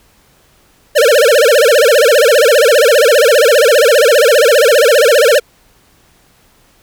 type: tone with vibrato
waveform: square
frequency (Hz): 523.3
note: C5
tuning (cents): 0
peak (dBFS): -6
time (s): 0.95-5.4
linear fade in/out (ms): 20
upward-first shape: sine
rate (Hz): 15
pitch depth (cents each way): 270
effects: pink hiss -50 dBFS RMS until 6.82 s